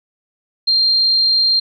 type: tone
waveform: sine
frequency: 4186 Hz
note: C8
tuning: in tune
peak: -11 dBFS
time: 0.67-1.6 s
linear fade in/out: 10 ms
effects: none